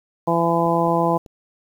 harmonic tone, 168.3 Hz, E3, 36 cents sharp, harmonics 1 / 2 / 3 / 4 / 5 / 6, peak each -23 / -23 / -23 / -23 / -23 / -23 dBFS, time 0.27-1.18 s, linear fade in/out 10 ms
clicks, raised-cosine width 2 ms, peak -29 dBFS, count 3, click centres 0.662 / 0.875 / 1.262 s
effects 8-bit

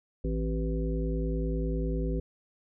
harmonic tone with a mistuned harmonic, 55 Hz, A1, in tune, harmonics 1 / 3 / 5 / 7 / 9, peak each -29 / -34 / -36 / -37 / -39 dBFS, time 0.24-2.2 s, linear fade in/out 5 ms, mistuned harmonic 5, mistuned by -64 cents, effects none

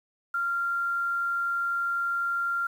sine tone, 1386 Hz, F6, 14 cents flat, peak -25 dBFS, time 0.34-2.67 s, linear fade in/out 5 ms, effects 9-bit

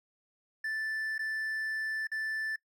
triangle tone with dropouts, 1760 Hz, A6, in tune, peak -30 dBFS, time 0.64-2.56 s, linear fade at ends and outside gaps 5 ms, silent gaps 1.181-1.191 / 2.071-2.116 s, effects noise-tail reverb RT60 0.1 s tail -22 dB re dry

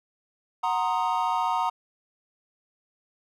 triangle chord, C half-diminished seventh, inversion second, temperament equal, 740 / 932.3 / 1046.5 / 1244.5 Hz, Gb5 / Bb5 / C6 / Eb6, 0 / 0 / 0 / 0 cents, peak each -27 / -24 / -30 / -29 dBFS, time 0.63-1.7 s, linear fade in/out 10 ms, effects none

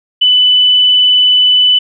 sine tone, 2993 Hz, F#7, 19 cents sharp, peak -5 dBFS, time 0.21-1.79 s, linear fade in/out 10 ms, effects none

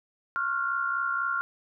sine tone cluster, 1089 / 1387 / 1451 Hz, C#6 / F6 / F#6, -31 / -12 / -34 cents, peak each -33 / -27 / -34 dBFS, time 0.36-1.41 s, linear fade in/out 0 ms, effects none

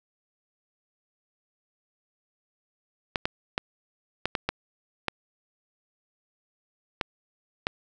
clicks, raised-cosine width 0.3 ms, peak -9 dBFS, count 9, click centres 3.158 / 3.255 / 3.579 / 4.256 / 4.352 / 4.49 / 5.083 / 7.012 / 7.669 s, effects none

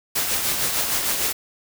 white noise with tremolo, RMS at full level -21 dBFS, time 0.15-1.33 s, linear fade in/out 10 ms, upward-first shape triangle, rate 6.6 Hz, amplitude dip 45%, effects none

